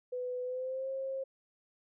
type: tone with pitch glide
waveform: sine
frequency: 498.9 to 534.7 Hz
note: B4 to C5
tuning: +17 to +37 cents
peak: -34 dBFS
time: 0.12-1.24 s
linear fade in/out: 10 ms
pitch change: +120 cents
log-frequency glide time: 0.43-0.89 s
effects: none